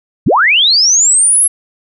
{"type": "linear sweep", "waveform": "sine", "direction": "up", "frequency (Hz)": [68.5, 11175], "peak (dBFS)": -6, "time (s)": [0.26, 1.48], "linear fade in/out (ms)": 10, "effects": []}